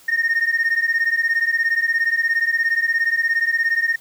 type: beating tone pair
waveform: sine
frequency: 1831 / 1848 Hz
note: A#6 / A#6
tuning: -32 / -16 cents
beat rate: 17 Hz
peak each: -18 / -17 dBFS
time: 0.08-3.96 s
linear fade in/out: 10 ms
effects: tanh soft clip ceiling -13 dBFS + white hiss -49 dBFS RMS until 4 s